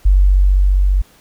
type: tone with level ramp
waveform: sine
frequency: 47.47 Hz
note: F#1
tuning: 45 cents sharp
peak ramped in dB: -6 to -10 dBFS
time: 0.05-1.02 s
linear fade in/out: 10 ms
effects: pink hiss -49 dBFS RMS until 1.2 s